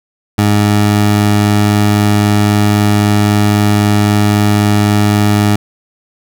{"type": "tone", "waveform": "20% pulse", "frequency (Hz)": 103.8, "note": "G#2", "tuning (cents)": 0, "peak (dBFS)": -3, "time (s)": [0.38, 5.56], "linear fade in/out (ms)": 5, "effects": []}